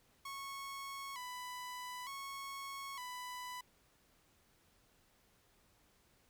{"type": "tone with vibrato", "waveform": "sawtooth", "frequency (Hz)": 1046.5, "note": "C6", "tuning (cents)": 0, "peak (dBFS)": -40, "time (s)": [0.25, 3.61], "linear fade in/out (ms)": 5, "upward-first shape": "square", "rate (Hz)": 0.55, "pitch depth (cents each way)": 88, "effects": ["pink hiss -71 dBFS RMS until 6.29 s"]}